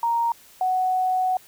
sine tone pair in turn, 932.3 / 742.5 Hz, A#5 / F#5, 0 / +6 cents, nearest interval major third, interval 394 cents, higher first, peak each -19 dBFS, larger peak neither, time 0.03-0.32 / 0.61-1.37 s, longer second, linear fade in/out 2 ms, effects white hiss -51 dBFS RMS until 1.47 s

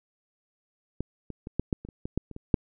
clicks, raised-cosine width 3 ms, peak -17 / -24 / -24 / -12 / -12 / -27 / -29 / -20 / -13 / -28 / -26 / -6 dBFS, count 12, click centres 1.006 / 1.303 / 1.471 / 1.596 / 1.728 / 1.85 / 1.888 / 2.055 / 2.176 / 2.313 / 2.364 / 2.542 s, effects none

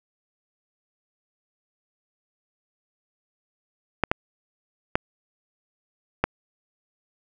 clicks, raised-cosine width 0.5 ms, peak -4 dBFS, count 4, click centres 4.037 / 4.115 / 4.955 / 6.24 s, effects none

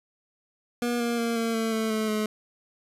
25% pulse tone with pitch steps, 240 / 236.1 / 232.4 / 228.6 / 225 / 221.4 / 217.8 / 214.3 Hz, B3 / A#3 / A#3 / A#3 / A3 / A3 / A3 / A3, -49 / +22 / -5 / -34 / +39 / +11 / -17 / -45 cents, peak -21 dBFS, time 0.82-2.26 s, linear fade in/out 2 ms, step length 180 ms, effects resampled to 32000 Hz

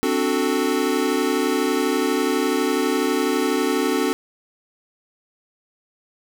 square chord, D dominant seventh, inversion third, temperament equal, 261.6 / 293.7 / 370 / 440 Hz, C4 / D4 / F#4 / A4, 0 / 0 / 0 / 0 cents, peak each -25 dBFS, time 0.03-4.13 s, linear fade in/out 0 ms, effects none

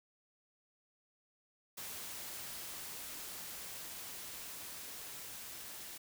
white noise with level ramp, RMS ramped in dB -45 to -48 dBFS, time 1.77-5.98 s, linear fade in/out 10 ms, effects none

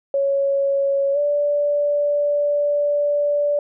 sine tone with pitch glide, 554.4 to 582 Hz, C#5 to D5, 0 to -16 cents, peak -16 dBFS, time 0.14-3.59 s, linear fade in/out 2 ms, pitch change +84 cents, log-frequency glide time 1.13-1.18 s, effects none

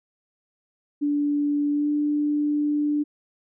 sine tone with pitch glide, 290.8 to 295.2 Hz, D4 to D4, -17 to +9 cents, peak -20 dBFS, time 1.01-3.04 s, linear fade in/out 20 ms, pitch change +26 cents, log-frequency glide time 1.71-1.89 s, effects none

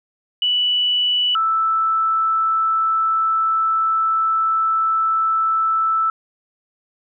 sine tone pair in turn, 2960 / 1318.5 Hz, F#7 / E6, 0 / 0 cents, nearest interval octave + major second, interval 1400 cents, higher first, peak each -15 / -15 dBFS, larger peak neither, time 0.42-1.35 / 1.35-6.1 s, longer second, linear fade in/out 2 ms, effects none

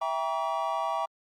triangle chord, E diminished seventh, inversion none, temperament just, 659.3 / 791.1 / 949.3 / 1139.2 Hz, E5 / G5 / Bb5 / Db6, 0 / +16 / +31 / +47 cents, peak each -31 dBFS, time 0.01-1.06 s, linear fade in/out 10 ms, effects Opus 48 kbps

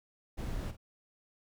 brown noise with echo, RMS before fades -37 dBFS, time 0.37-0.72 s, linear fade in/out 20 ms, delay 49 ms, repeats 1, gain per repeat -11 dB, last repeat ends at 0.769 s, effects none

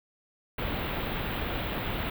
pink band-stop noise, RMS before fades -32 dBFS, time 0.58-2.1 s, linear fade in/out 5 ms, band 3700 to 15000 Hz, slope 48 dB/octave, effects none

